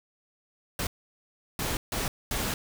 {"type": "noise bursts at uneven times", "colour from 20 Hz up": "pink", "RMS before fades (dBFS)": -30, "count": 4, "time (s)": [[0.79, 0.87], [1.59, 1.77], [1.92, 2.08], [2.31, 2.54]], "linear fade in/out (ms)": 2, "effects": []}